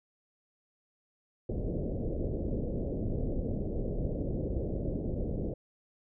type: low-pass noise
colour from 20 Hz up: pink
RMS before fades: -33 dBFS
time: 1.49-5.54 s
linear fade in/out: 5 ms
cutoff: 580 Hz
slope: 48 dB/octave
effects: none